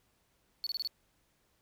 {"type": "tone bursts", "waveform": "triangle", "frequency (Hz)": 4435, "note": "C#8", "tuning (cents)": 0, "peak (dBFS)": -31, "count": 5, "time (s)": [0.64, 0.874], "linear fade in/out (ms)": 0, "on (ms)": 26, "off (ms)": 26, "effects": ["pink hiss -73 dBFS RMS until 1.61 s"]}